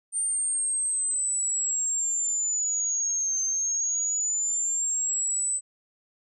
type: linear two-way sweep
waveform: sine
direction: down then up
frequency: 8900 to 6272 to 8060 Hz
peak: -24 dBFS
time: 0.12-5.61 s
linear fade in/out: 50 ms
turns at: 3.42 s
effects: none